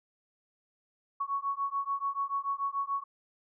sine beating tone pair, 1108.7 / 1115.6 Hz, C#6 / C#6, 0 / +11 cents, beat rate 6.9 Hz, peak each -33 / -33 dBFS, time 1.2-3.04 s, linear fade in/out 10 ms, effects none

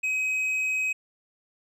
sine tone with tanh clipping, 2533 Hz, D#7, 30 cents sharp, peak -25 dBFS, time 0.03-0.93 s, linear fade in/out 10 ms, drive 5 dB, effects none

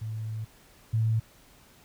sine tone pair in turn, 110 / 111.54 Hz, A2 / A2, 0 / +24 cents, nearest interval unison, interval 24 cents, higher second, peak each -31 / -22 dBFS, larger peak second, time 0.01-0.45 / 0.93-1.2 s, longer first, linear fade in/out 10 ms, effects pink hiss -57 dBFS RMS until 1.84 s

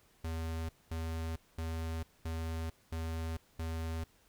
square tone bursts, 81.4 Hz, E2, 21 cents flat, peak -36 dBFS, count 6, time 0.24-4.04 s, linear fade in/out 5 ms, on 450 ms, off 220 ms, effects pink hiss -67 dBFS RMS until 4.28 s

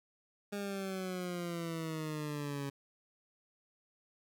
20% pulse exponential sweep, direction down, 204.5 to 138.7 Hz, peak -32 dBFS, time 0.52-2.7 s, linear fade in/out 10 ms, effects none

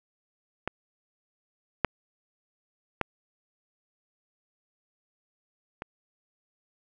clicks, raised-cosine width 0.5 ms, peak -14 / -6 / -10 / -20 dBFS, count 4, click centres 0.676 / 1.847 / 3.013 / 5.821 s, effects none

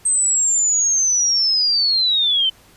sine linear sweep, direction down, 8320 to 3041 Hz, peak -14 dBFS, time 0.05-2.5 s, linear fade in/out 10 ms, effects pink hiss -50 dBFS RMS until 2.76 s + resampled to 32000 Hz

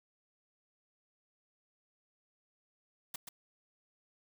white noise with echo, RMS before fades -40 dBFS, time 3.14-3.16 s, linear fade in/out 5 ms, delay 130 ms, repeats 1, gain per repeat -6 dB, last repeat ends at 3.29 s, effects none

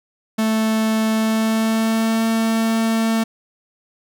45% pulse tone with pitch glide, 220 to 224.8 Hz, A3 to A3, 0 to +37 cents, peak -16 dBFS, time 0.38-3.24 s, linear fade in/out 10 ms, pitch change +37 cents, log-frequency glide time 1.13-2.25 s, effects none

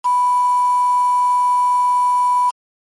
sine tone with quantisation, 987.8 Hz, B5, in tune, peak -12 dBFS, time 0.04-2.51 s, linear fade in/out 20 ms, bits 5, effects MP3 48 kbps

